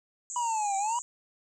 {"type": "band-pass noise", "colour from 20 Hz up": "pink", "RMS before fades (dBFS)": -39, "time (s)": [0.3, 1.02], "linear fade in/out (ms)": 0, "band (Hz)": [6700, 7700], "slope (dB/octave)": 96}
{"type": "exponential two-way sweep", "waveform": "triangle", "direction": "down then up", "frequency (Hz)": [987, 772, 987], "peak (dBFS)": -25, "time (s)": [0.36, 0.99], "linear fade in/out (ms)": 2, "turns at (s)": 0.77}
{"effects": []}